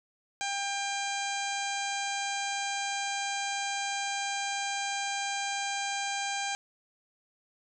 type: harmonic tone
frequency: 797 Hz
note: G5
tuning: 28 cents sharp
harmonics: 1 / 2 / 3 / 4 / 5 / 6 / 7 / 8 / 9 / 10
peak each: -34 / -38 / -38 / -41 / -42 / -45 / -50 / -40 / -44 / -47 dBFS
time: 0.41-6.55 s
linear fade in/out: 0 ms
effects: none